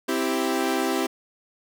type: chord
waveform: sawtooth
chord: C major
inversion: none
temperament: equal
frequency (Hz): 261.6 / 329.6 / 392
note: C4 / E4 / G4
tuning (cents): 0 / 0 / 0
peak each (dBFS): -23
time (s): 0.08-1.07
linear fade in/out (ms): 10
effects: none